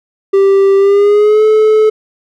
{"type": "tone with pitch glide", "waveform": "triangle", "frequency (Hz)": [392, 432.4], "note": ["G4", "A4"], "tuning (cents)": [0, -30], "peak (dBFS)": -3, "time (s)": [0.33, 1.9], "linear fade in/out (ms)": 10, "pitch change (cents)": 170, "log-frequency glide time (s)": [0.77, 1.44], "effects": []}